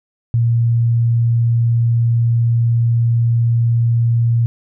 sine tone, 117 Hz, A#2, 7 cents sharp, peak -11 dBFS, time 0.34-4.46 s, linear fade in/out 0 ms, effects none

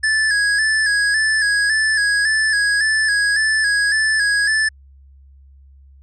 square tone with vibrato, 1704 Hz, G#6, 44 cents sharp, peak -15 dBFS, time 0.03-4.69 s, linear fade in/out 10 ms, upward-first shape square, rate 1.8 Hz, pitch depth 47 cents each way, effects added 68 Hz sine -43 dBFS peak until 6.02 s + resampled to 24000 Hz

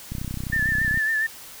click train, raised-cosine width 5 ms, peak -18 dBFS, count 28, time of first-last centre 0.12-0.974 s, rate 31.6 Hz
sine tone with vibrato, 1764 Hz, A6, 4 cents sharp, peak -20 dBFS, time 0.52-1.27 s, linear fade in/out 10 ms, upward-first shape sine, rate 7.2 Hz, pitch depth 46 cents each way
effects white hiss -42 dBFS RMS until 1.6 s

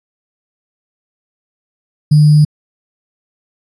sine tone with sample-and-hold, 150.5 Hz, D3, 43 cents sharp, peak -4 dBFS, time 2.11-2.45 s, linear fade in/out 10 ms, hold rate 4900 Hz, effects resampled to 22050 Hz

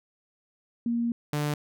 sine / sawtooth tone pair in turn, 235 / 148.04 Hz, A#3 / D3, +14 / +14 cents, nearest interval minor sixth, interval 800 cents, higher first, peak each -24 / -22 dBFS, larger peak second, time 0.86-1.12 / 1.33-1.54 s, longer first, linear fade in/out 2 ms, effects none

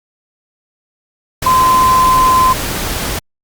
sine tone in noise, 1031 Hz, C6, 26 cents flat, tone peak -7 dBFS, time 1.46-2.53 s, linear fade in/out 5 ms, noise pink, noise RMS -19 dBFS, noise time 1.42-3.19 s, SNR +9 dB, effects Opus 48 kbps

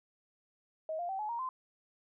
sine tone with pitch steps, 633 / 698.3 / 770.4 / 849.8 / 937.5 / 1034.3 Hz, D#5 / F5 / G5 / G#5 / A#5 / C6, +30 / 0 / -30 / +40 / +10 / -20 cents, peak -34 dBFS, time 0.89-1.49 s, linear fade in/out 2 ms, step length 100 ms, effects none

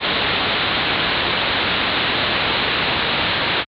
white low-pass noise, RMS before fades -19 dBFS, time 0-3.65 s, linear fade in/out 50 ms, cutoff 4100 Hz, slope 96 dB/octave, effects high-pass 60 Hz 12 dB/octave + MP3 96 kbps

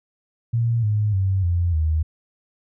sine tone with pitch steps, 116.54 / 105.64 / 95.76 / 86.8 / 78.68 Hz, A#2 / G#2 / G2 / F2 / D#2, 0 / +30 / -40 / -10 / +20 cents, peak -17 dBFS, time 0.53-2.03 s, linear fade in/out 10 ms, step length 300 ms, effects none

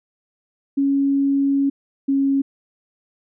sine tone pair in turn, 277.2 / 274.5 Hz, C#4 / C#4, 0 / -17 cents, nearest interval unison, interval 17 cents, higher first, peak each -15 dBFS, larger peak neither, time 0.77-1.7 / 2.08-2.42 s, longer first, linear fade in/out 10 ms, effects none

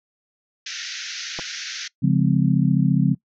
white band-pass noise, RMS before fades -32 dBFS, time 0.66-1.88 s, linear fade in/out 5 ms, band 1400 to 6400 Hz, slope 96 dB/octave
clicks, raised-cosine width 1 ms, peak -17 / -19 dBFS, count 2, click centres 1.389 / 1.395 s
sine chord, Db major seventh, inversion none, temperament just, 138.59 / 173.24 / 207.9 / 259.9 Hz, Db3 / F3 / Ab3 / C4, 0 / -14 / +2 / -11 cents, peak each -19 / -19 / -23 / -23 dBFS, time 2.02-3.15 s, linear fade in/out 20 ms
effects noise-tail reverb RT60 0.1 s tail -21 dB re dry

